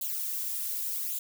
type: noise with flanger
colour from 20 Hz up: violet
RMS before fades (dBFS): -33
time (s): 0.01-1.19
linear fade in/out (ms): 5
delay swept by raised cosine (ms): 0.27 to 2.87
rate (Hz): 0.87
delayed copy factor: +0.7
effects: none